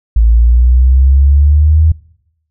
sine exponential sweep, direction up, 54.8 to 80.4 Hz, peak -4 dBFS, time 0.16-1.92 s, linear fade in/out 5 ms, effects noise-tail reverb RT60 0.8 s tail -23 dB re dry

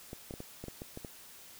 clicks, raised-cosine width 2 ms, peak -28 dBFS, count 9, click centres 0.131 / 0.309 / 0.339 / 0.404 / 0.64 / 0.683 / 0.819 / 0.974 / 1.048 s, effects white hiss -53 dBFS RMS until 1.59 s

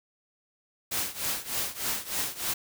white noise with tremolo, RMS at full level -28 dBFS, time 0.91-2.54 s, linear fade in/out 10 ms, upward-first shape triangle, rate 3.3 Hz, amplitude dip 90%, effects none

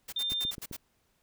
white noise bursts, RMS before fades -40 dBFS, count 7, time 0.08-0.768 s, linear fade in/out 10 ms, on 46 ms, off 61 ms
sine tone, 3600 Hz, A7, 39 cents sharp, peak -29 dBFS, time 0.16-0.51 s, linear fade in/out 5 ms
click train, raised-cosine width 3 ms, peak -29 dBFS, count 4, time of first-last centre 0.32-0.713 s, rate 7.64 Hz
effects pink hiss -72 dBFS RMS until 1.22 s

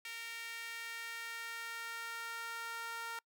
sawtooth tone with high-pass filter sweep, 461.1 Hz, A#4, 19 cents flat, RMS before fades -44 dBFS, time 0.05-3.19 s, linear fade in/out 2 ms, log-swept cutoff 2200 to 1200 Hz, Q 2.2, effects noise-tail reverb RT60 0.1 s tail -26 dB re dry

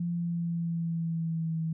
sine tone with pitch glide, 172.2 to 161.6 Hz, F3 to E3, -24 to -34 cents, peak -28 dBFS, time 0-1.73 s, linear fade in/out 5 ms, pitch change -110 cents, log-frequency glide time 0.1-1.61 s, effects none

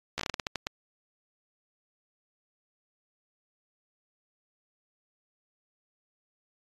slowing click train, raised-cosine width 0.2 ms, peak -13 dBFS, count 11, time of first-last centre 0.18-0.669 s, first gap 14 ms, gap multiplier 1.26, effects AAC 32 kbps

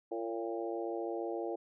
harmonic tone with a mistuned harmonic, 114.4 Hz, A#2, 32 cents flat, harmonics 3 / 4 / 5 / 6 / 7, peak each -38 / -40 / -42 / -44 / -45 dBFS, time 0.11-1.56 s, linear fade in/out 10 ms, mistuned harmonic 5, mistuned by -25 cents, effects none

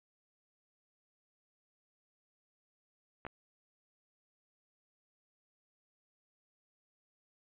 clicks, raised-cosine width 0.5 ms, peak -27 dBFS, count 2, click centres 3.251 / 3.266 s, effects resampled to 8000 Hz

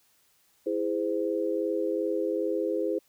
sine chord, E augmented, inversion none, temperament just, 329.6 / 412 / 515 Hz, E4 / G#4 / B#4, 0 / -14 / -28 cents, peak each -30 dBFS, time 0.66-2.99 s, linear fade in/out 10 ms, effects white hiss -66 dBFS RMS until 3.08 s

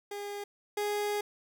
30% pulse tone pair in turn, 407.4 / 414 Hz, G#4 / G#4, -33 / -5 cents, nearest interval unison, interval 28 cents, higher second, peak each -34 / -27 dBFS, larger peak second, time 0.11-0.44 / 0.77-1.21 s, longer second, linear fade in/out 5 ms, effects none

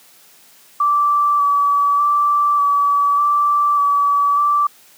sine tone with vibrato, 1156 Hz, D6, 28 cents flat, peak -12 dBFS, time 0.8-4.67 s, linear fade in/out 5 ms, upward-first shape square, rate 0.84 Hz, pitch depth 16 cents each way, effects white hiss -48 dBFS RMS until 4.97 s + high-pass 150 Hz 12 dB/octave

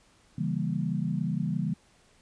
sine chord, C# diminished seventh, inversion none, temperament equal, 138.59 / 164.81 / 196 / 233.1 Hz, C#3 / E3 / G3 / Bb3, 0 / 0 / 0 / 0 cents, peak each -33 / -30 / -32 / -35 dBFS, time 0.38-1.74 s, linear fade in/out 5 ms, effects pink hiss -62 dBFS RMS until 2.21 s + resampled to 22050 Hz

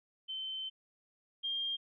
sine tone pair in turn, 3082 / 3206 Hz, G7 / G7, -30 / +38 cents, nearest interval minor second, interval 68 cents, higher second, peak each -37 / -33 dBFS, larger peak second, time 0.28-0.7 / 1.43-1.77 s, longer first, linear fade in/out 20 ms, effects none

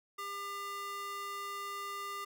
square tone with high-pass filter, 400.5 Hz, G4, 37 cents sharp, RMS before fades -41 dBFS, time 0.18-2.25 s, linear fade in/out 10 ms, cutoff 970 Hz, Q 2.3, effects none

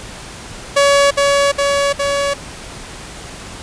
sawtooth tone with echo, 564 Hz, C#5, 30 cents sharp, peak -5 dBFS, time 0.76-1.11 s, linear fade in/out 10 ms, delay 410 ms, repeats 3, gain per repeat -2 dB, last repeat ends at 2.34 s, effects pink hiss -32 dBFS RMS until 3.62 s + resampled to 22050 Hz

